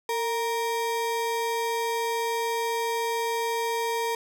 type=ring-modulated tone; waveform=square; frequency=698.5 Hz; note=F5; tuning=in tune; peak=-23 dBFS; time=0.09-4.15 s; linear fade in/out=2 ms; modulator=242 Hz; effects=none